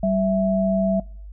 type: tone pair together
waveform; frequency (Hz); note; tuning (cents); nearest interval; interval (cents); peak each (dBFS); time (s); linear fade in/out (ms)
sine; 193.03 / 659.3; G3 / E5; -26 / 0; octave + major sixth; 2126; -20; 0.03-1; 5
effects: noise-tail reverb RT60 0.5 s tail -24 dB re dry + added 50 Hz sine -35 dBFS peak until 1.32 s